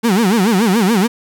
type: tone with vibrato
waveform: 35% pulse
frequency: 207.7 Hz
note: G#3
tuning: in tune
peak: -9 dBFS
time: 0.03-1.08 s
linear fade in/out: 20 ms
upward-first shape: sine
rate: 7 Hz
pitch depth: 240 cents each way
effects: none